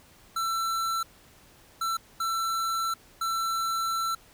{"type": "tone bursts at uneven times", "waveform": "square", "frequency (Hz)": 1340, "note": "E6", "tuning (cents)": 28, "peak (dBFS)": -27, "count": 4, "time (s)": [[0.36, 1.03], [1.81, 1.97], [2.2, 2.94], [3.21, 4.15]], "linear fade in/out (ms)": 5, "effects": ["pink hiss -56 dBFS RMS until 4.33 s"]}